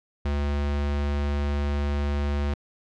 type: tone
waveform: square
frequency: 72 Hz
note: D2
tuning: 34 cents flat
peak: -24 dBFS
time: 0.25-2.54 s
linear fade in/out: 5 ms
effects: low-pass 4000 Hz 12 dB/octave